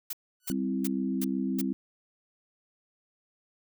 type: noise bursts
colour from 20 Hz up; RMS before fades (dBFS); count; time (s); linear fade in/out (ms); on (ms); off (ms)
blue; -34; 5; 0.1-1.615; 5; 31; 340
type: tone with exponential growth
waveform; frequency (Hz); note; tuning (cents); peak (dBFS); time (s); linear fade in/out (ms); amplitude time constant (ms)
5% pulse; 1480; F#6; 0; -27; 0.4-0.52; 1; 26
type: chord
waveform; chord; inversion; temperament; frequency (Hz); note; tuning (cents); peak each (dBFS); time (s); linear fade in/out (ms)
sine; C major; second; equal; 196 / 261.6 / 329.6; G3 / C4 / E4; 0 / 0 / 0; -31 / -30 / -35; 0.5-1.73; 0
effects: none